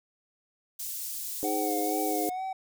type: high-pass noise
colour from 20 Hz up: white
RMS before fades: -36 dBFS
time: 0.79-2.3 s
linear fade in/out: 10 ms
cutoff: 5900 Hz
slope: 12 dB/octave
type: chord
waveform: sine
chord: Ab major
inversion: second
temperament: just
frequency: 311.5 / 415.3 / 519.1 Hz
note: Eb4 / Ab4 / C5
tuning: +2 / 0 / -14 cents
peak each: -31 / -33 / -36 dBFS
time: 1.43-2.29 s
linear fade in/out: 0 ms
type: tone with vibrato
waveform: triangle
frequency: 740 Hz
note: F#5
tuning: in tune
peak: -29 dBFS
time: 1.44-2.53 s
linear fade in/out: 5 ms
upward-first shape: sine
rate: 2.2 Hz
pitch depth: 55 cents each way
effects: none